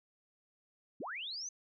sine linear sweep, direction up, 155.56 to 6310 Hz, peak -39 dBFS, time 1-1.49 s, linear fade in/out 5 ms, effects none

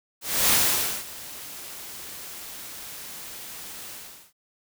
white noise with ADSR envelope, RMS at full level -19 dBFS, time 0.21-4.33 s, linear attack 290 ms, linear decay 540 ms, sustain -20 dB, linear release 410 ms, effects none

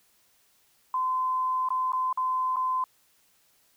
sine tone with dropouts, 1027 Hz, C6, 33 cents flat, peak -24 dBFS, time 0.94-2.84 s, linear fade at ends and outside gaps 2 ms, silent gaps 1.688-1.704 / 1.921-1.932 / 2.128-2.174 / 2.56-2.567 s, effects white hiss -65 dBFS RMS until 3.76 s

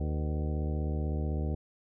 harmonic tone with a mistuned harmonic, 75.9 Hz, D#2, 42 cents flat, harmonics 1 / 2 / 3 / 4 / 5 / 6 / 7 / 8 / 10, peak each -30 / -36 / -40 / -42 / -44 / -46 / -47 / -48 / -50 dBFS, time 0-1.55 s, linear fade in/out 5 ms, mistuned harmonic 7, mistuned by -71 cents, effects none

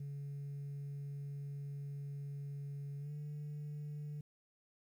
sine tone with pitch glide, 141.7 to 147.89 Hz, C#3 to D3, +38 to +12 cents, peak -39 dBFS, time 0-4.21 s, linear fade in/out 5 ms, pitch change +74 cents, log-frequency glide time 2.99-3.12 s, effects tanh soft clip ceiling -40 dBFS + 12-bit

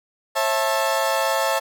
30% pulse chord, A major, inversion first, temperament equal with one note detuned, 541.7 / 659.3 / 880 Hz, C#5 / E5 / A5, -40 / 0 / 0 cents, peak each -21 dBFS, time 0.35-1.6 s, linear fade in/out 20 ms, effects none

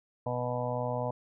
harmonic tone, 123.47 Hz, B2, in tune, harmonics 1 / 2 / 4 / 5 / 6 / 7 / 8, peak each -35 / -40 / -36 / -35 / -41 / -39 / -40 dBFS, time 0.26-1.11 s, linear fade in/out 5 ms, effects none

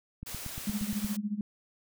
click train, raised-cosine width 5 ms, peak -27 dBFS, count 8, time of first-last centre 0.23-1.046 s, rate 8.58 Hz
white noise, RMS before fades -41 dBFS, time 0.26-1.17 s, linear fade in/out 10 ms
sine tone with tremolo, 207.7 Hz, G#3, in tune, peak -27 dBFS, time 0.67-1.41 s, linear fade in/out 2 ms, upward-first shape sine, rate 14 Hz, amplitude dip 85%
effects none

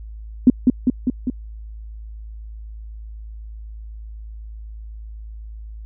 sine tone with echo, 250.6 Hz, B3, 25 cents sharp, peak -5 dBFS, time 0.47-0.5 s, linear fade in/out 2 ms, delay 200 ms, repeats 4, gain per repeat -3 dB, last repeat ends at 1.3 s, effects added 54 Hz sine -32 dBFS peak until 5.85 s

